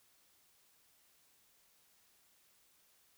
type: silence
effects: white hiss -70 dBFS RMS until 3.17 s